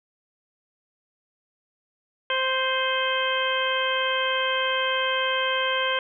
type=harmonic tone with a mistuned harmonic; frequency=523.3 Hz; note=C5; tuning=in tune; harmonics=1 / 2 / 3 / 4 / 5 / 6; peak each=-28 / -28 / -28 / -32 / -32 / -28 dBFS; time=2.3-5.99 s; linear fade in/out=2 ms; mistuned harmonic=5; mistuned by=-33 cents; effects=none